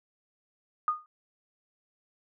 sine tone with exponential decay, 1229 Hz, D#6, 22 cents flat, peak -20 dBFS, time 0.88-1.06 s, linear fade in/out 1 ms, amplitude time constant 38 ms, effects none

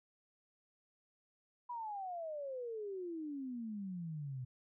sine exponential sweep, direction down, 987.8 to 123.47 Hz, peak -40 dBFS, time 1.69-4.45 s, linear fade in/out 10 ms, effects none

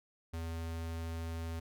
square tone, 82.41 Hz, E2, in tune, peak -38 dBFS, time 0.33-1.6 s, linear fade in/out 10 ms, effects none

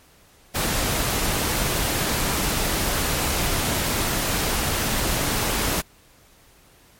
pink noise, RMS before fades -23 dBFS, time 0.54-5.82 s, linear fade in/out 20 ms, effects pink hiss -54 dBFS RMS until 6.99 s + MP3 64 kbps

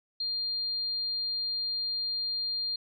sine tone, 4200 Hz, C8, 6 cents sharp, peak -29 dBFS, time 0.2-2.76 s, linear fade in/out 5 ms, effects none

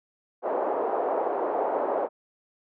white band-pass noise, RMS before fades -27 dBFS, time 0.42-2.09 s, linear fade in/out 50 ms, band 380 to 810 Hz, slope 24 dB/octave, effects none

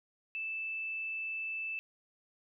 sine tone, 2637 Hz, E7, in tune, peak -35 dBFS, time 0.35-1.79 s, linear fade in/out 0 ms, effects none

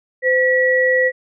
sine tone pair together, 512 / 1933.1 Hz, C5 / B6, -38 / -38 cents, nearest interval octave + major seventh, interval 2300 cents, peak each -15 dBFS, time 0.22-1.12 s, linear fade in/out 50 ms, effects none

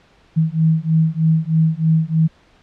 sine beating tone pair, 158.8 / 162 Hz, D#3 / E3, +36 / -30 cents, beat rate 3.2 Hz, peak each -16 dBFS, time 0.36-2.28 s, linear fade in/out 20 ms, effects pink hiss -53 dBFS RMS until 2.62 s + low-pass 4000 Hz 12 dB/octave

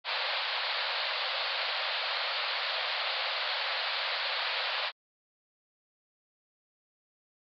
white band-pass noise, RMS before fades -32 dBFS, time 0.04-4.92 s, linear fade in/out 50 ms, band 500 to 4600 Hz, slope 96 dB/octave, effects MP3 64 kbps

